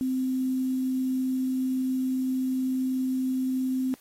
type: tone with quantisation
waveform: sine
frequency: 259.1 Hz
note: C4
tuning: 17 cents flat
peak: -24 dBFS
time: 0.01-3.94 s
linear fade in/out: 0 ms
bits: 8
effects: white hiss -58 dBFS RMS until 4 s + AAC 48 kbps